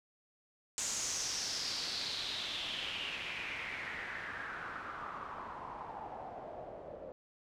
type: noise with low-pass filter sweep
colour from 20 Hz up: white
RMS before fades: -41 dBFS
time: 0.78-7.12 s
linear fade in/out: 0 ms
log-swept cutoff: 7200 to 540 Hz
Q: 4.3
effects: none